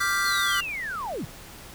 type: chord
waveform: square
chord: G dominant seventh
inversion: second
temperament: equal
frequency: 1174.7 / 1396.9 / 1568 / 1975.5 Hz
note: D6 / F6 / G6 / B6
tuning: 0 / 0 / 0 / 0 cents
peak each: -29 dBFS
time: 0-0.61 s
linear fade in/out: 10 ms
type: linear sweep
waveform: sine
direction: down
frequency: 4344 to 103.8 Hz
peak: -29 dBFS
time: 0.25-1.25 s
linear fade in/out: 5 ms
effects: pink hiss -44 dBFS RMS until 1.74 s